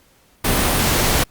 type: noise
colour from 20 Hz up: pink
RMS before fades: -17 dBFS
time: 0.44-1.24 s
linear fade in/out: 10 ms
effects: pink hiss -55 dBFS RMS until 1.3 s + Opus 48 kbps